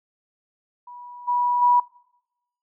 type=tone with level steps; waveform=sine; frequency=975 Hz; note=B5; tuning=23 cents flat; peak=-38 / -19 / -14 dBFS; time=0.87-1.8 s; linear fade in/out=5 ms; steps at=1.27 / 1.61 s; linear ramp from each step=20 ms; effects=noise-tail reverb RT60 0.9 s tail -24 dB re dry